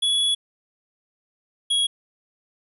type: tone pair in turn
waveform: square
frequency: 3384 / 3322 Hz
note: G#7 / G#7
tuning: +32 / 0 cents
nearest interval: unison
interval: 32 cents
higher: first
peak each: -19 dBFS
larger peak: neither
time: 0.02-0.35 / 1.7-1.87 s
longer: first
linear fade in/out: 10 ms
effects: resampled to 32000 Hz + 10-bit